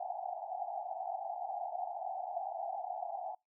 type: band-pass noise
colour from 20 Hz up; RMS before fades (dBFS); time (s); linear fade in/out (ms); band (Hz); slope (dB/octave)
white; -40; 0-3.35; 5; 690 to 800; 96
effects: noise-tail reverb RT60 0.2 s tail -25 dB re dry